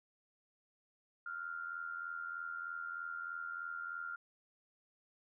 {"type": "tone with amplitude modulation", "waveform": "sine", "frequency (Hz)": 1396.9, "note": "F6", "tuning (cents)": 0, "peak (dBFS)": -37, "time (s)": [1.26, 4.16], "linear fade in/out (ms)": 5, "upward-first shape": "sine", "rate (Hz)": 83.2, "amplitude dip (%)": 70, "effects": []}